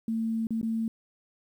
sine tone with dropouts, 225.1 Hz, A3, 40 cents sharp, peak -26 dBFS, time 0.08-0.88 s, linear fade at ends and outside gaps 2 ms, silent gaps 0.47-0.506 / 0.614-0.629 s, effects 10-bit

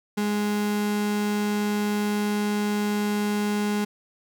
35% pulse tone, 207.7 Hz, G#3, in tune, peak -21 dBFS, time 0.17-3.85 s, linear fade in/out 10 ms, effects none

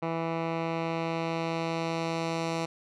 10% pulse tone with low-pass filter sweep, 164.81 Hz, E3, in tune, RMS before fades -31 dBFS, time 0.02-2.66 s, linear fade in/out 10 ms, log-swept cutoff 1900 to 6400 Hz, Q 0.91, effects none

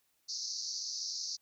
white band-pass noise, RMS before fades -39 dBFS, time 0.28-1.37 s, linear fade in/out 20 ms, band 4300 to 6200 Hz, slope 96 dB/octave, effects white hiss -75 dBFS RMS until 1.41 s

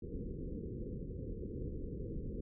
pink low-pass noise, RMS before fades -42 dBFS, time 0.02-2.41 s, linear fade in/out 5 ms, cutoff 500 Hz, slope 96 dB/octave, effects none

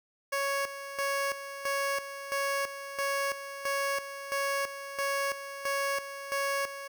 15% pulse tone with tremolo, 555 Hz, C#5, 2 cents sharp, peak -22 dBFS, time 0.32-6.88 s, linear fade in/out 10 ms, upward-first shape square, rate 1.5 Hz, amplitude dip 70%, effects none

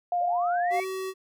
sine tone with vibrato, 705 Hz, F5, 16 cents sharp, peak -23 dBFS, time 0.12-0.8 s, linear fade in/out 2 ms, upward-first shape triangle, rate 9.8 Hz, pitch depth 10 cents each way
sine linear sweep, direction up, 523.3 to 2349 Hz, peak -33 dBFS, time 0.2-0.85 s, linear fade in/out 20 ms
square tone, 378.8 Hz, F#4, 41 cents sharp, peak -31 dBFS, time 0.7-1.14 s, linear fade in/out 50 ms
effects none

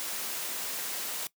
white high-pass noise, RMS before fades -35 dBFS, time 0-1.27 s, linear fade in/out 0 ms, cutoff 220 Hz, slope 12 dB/octave, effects noise-tail reverb RT60 0.1 s tail -20 dB re dry

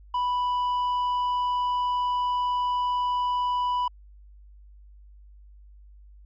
sine tone with tanh clipping, 987.8 Hz, B5, in tune, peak -24 dBFS, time 0.14-3.88 s, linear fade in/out 5 ms, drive 5 dB, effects added 50 Hz sine -47 dBFS peak until 6.25 s

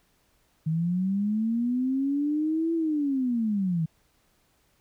sine linear two-way sweep, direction up then down, 155.1 to 334.3 to 155.1 Hz, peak -23 dBFS, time 0.66-3.86 s, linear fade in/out 10 ms, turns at 2.74 s, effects pink hiss -67 dBFS RMS until 4.8 s

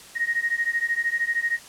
sine beating tone pair, 1865 / 1878 Hz, A#6 / A#6, 0 / +12 cents, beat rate 13 Hz, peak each -25 / -25 dBFS, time 0.15-1.59 s, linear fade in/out 20 ms, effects white hiss -45 dBFS RMS until 1.68 s + low-pass 10000 Hz 12 dB/octave

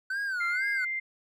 triangle tone with vibrato, 1505 Hz, F#6, 29 cents sharp, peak -27 dBFS, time 0.1-0.85 s, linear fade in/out 5 ms, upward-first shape sine, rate 2.1 Hz, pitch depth 150 cents each way
sine tone, 2093 Hz, C7, in tune, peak -29 dBFS, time 0.4-1 s, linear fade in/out 10 ms
effects none

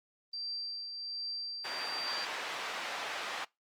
sine tone with tremolo, 4699 Hz, D8, in tune, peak -35 dBFS, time 0.33-2.25 s, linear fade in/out 5 ms, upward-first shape triangle, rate 1.3 Hz, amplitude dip 45%
pink band-pass noise, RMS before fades -39 dBFS, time 1.64-3.45 s, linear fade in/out 10 ms, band 780 to 3600 Hz, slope 12 dB/octave
effects noise-tail reverb RT60 0.2 s tail -23 dB re dry + Opus 32 kbps

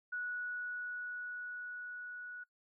sine tone with level ramp, 1468 Hz, F#6, 14 cents flat, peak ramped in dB -36 to -44 dBFS, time 0.12-2.44 s, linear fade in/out 10 ms, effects noise-tail reverb RT60 0.1 s tail -21 dB re dry

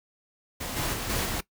pink noise with level steps, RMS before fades -34 / -29 / -33 / -28 / -31 dBFS, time 0.6-1.41 s, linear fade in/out 10 ms, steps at 0.76 / 0.93 / 1.09 / 1.25 s, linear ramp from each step 10 ms, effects noise-tail reverb RT60 0.1 s tail -19 dB re dry

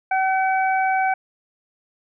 harmonic tone, 761 Hz, F#5, 48 cents sharp, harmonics 1 / 2 / 3, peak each -18 / -25 / -28 dBFS, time 0.11-1.14 s, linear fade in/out 5 ms, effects none

